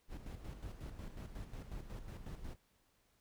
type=noise with tremolo; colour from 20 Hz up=brown; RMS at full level=-45 dBFS; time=0.08-2.57 s; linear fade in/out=50 ms; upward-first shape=square; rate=5.5 Hz; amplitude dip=55%; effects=pink hiss -75 dBFS RMS until 3.2 s